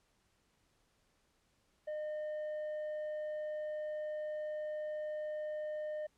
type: tone with tanh clipping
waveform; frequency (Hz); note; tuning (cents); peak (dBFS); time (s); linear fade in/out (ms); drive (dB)
sine; 609; D#5; -37; -38; 1.87-6.07; 10; 4
effects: pink hiss -75 dBFS RMS until 6.17 s + low-pass 10000 Hz 12 dB/octave